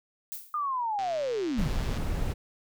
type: noise with exponential decay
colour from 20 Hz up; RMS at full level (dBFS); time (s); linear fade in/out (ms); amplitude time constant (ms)
violet; -34; 0.32-0.63; 0; 66
type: linear sweep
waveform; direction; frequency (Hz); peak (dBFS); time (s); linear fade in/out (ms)
sine; down; 1233 to 126.5; -27; 0.54-1.68; 2
type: click train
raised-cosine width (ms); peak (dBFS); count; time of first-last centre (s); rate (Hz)
0.2; -25; 129; 0.99-1.975; 130
type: noise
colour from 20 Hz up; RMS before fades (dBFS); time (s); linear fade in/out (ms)
brown; -29; 1.57-2.34; 20
effects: none